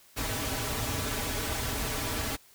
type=noise with comb filter; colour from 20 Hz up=pink; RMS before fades=-32 dBFS; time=0.16-2.37 s; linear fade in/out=20 ms; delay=5.6 ms; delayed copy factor=-0.7; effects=white hiss -58 dBFS RMS until 2.54 s